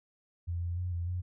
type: tone with pitch steps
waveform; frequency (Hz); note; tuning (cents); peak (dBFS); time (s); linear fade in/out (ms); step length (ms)
sine; 86.1 / 86.6 / 89.9 / 86.1 / 89.7; F2 / F2 / F#2 / F2 / F2; -24 / -14 / -49 / -24 / +47; -31; 0.47-1.22; 20; 150
effects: none